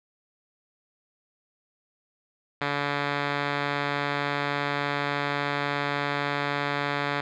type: tone with low-pass filter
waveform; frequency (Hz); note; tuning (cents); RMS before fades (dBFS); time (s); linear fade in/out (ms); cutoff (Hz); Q
5% pulse; 143.5; D3; -40; -28; 2.61-7.21; 5; 2900; 3.1
effects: none